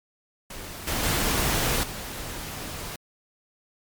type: noise with level steps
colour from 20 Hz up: pink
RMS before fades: -38 / -27 / -24 / -35 dBFS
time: 0.5-2.96 s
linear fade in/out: 5 ms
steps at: 0.87 / 1.03 / 1.83 s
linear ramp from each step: 5 ms
effects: MP3 96 kbps